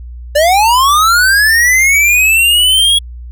square linear sweep, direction up, 568 to 3340 Hz, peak -7 dBFS, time 0.35-2.99 s, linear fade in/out 10 ms, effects added 60 Hz sine -25 dBFS peak until 3.31 s

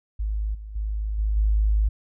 sine tone with level steps, 52.6 Hz, G#1, 23 cents sharp, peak -23 / -34 / -24 / -20 / -17 dBFS, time 0.19-1.89 s, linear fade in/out 10 ms, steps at 0.54 / 0.75 / 1.18 / 1.36 s, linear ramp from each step 10 ms, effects none

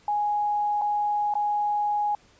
sine tone with dropouts, 830.6 Hz, G#5, in tune, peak -22 dBFS, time 0.08-2.15 s, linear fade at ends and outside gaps 2 ms, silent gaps 0.814-0.818 / 1.339-1.353 s, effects pink hiss -58 dBFS RMS until 2.39 s + resampled to 16000 Hz

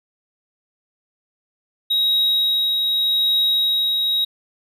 triangle tone with tremolo, 3807 Hz, A#7, 36 cents sharp, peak -13 dBFS, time 1.9-4.25 s, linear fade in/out 10 ms, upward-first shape triangle, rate 0.84 Hz, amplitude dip 30%, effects none

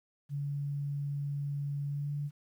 sine tone with pitch glide, 142.7 to 144.86 Hz, D3 to D3, -49 to -23 cents, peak -32 dBFS, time 0.29-2.31 s, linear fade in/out 50 ms, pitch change +26 cents, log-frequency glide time 1.88-2.1 s, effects 11-bit

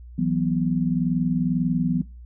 sine chord, E suspended second, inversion none, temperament equal, 164.81 / 185 / 246.9 Hz, E3 / F#3 / B3, 0 / 0 / 0 cents, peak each -24 dBFS, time 0.18-2.02 s, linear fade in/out 10 ms, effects noise-tail reverb RT60 0.3 s tail -21 dB re dry + added 60 Hz sine -39 dBFS peak until 2.25 s

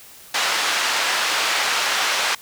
pink band-pass noise, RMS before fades -21 dBFS, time 0.34-2.35 s, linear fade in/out 5 ms, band 1000 to 5700 Hz, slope 12 dB/octave, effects white hiss -44 dBFS RMS until 2.41 s

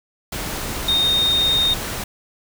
sine tone in noise, 3690 Hz, A#7, 18 cents flat, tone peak -15 dBFS, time 0.88-1.74 s, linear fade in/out 5 ms, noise pink, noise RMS -27 dBFS, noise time 0.32-2.04 s, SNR +9 dB, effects none

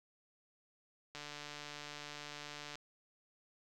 click train, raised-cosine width 0.2 ms, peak -29 dBFS, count 237, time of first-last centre 1.15-2.755 s, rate 147 Hz, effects none

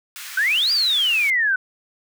pink high-pass noise, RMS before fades -35 dBFS, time 0.16-1.3 s, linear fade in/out 0 ms, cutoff 1400 Hz, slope 24 dB/octave
sine exponential two-way sweep, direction up then down, 1480 to 4884 to 1480 Hz, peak -16 dBFS, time 0.37-1.56 s, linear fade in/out 5 ms, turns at 0.72 s
effects none

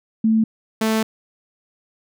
sine / sawtooth tone pair in turn, 221.4 / 220.4 Hz, A3 / A3, +11 / +3 cents, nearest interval unison, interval 8 cents, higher first, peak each -13 / -13 dBFS, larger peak neither, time 0.24-0.44 / 0.81-1.03 s, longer second, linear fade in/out 5 ms, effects none

